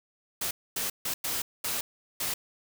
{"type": "noise bursts at uneven times", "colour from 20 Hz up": "white", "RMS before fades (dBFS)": -31, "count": 6, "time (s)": [[0.41, 0.51], [0.76, 0.9], [1.05, 1.14], [1.24, 1.42], [1.64, 1.81], [2.2, 2.34]], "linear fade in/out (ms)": 5, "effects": []}